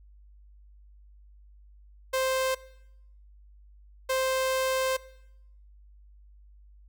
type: tone bursts at uneven times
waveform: sawtooth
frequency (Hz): 523.3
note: C5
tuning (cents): 0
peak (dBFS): -21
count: 2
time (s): 2.13-2.55 / 4.09-4.97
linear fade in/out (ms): 10
effects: noise-tail reverb RT60 0.8 s tail -20 dB re dry + added 50 Hz sine -51 dBFS peak until 6.88 s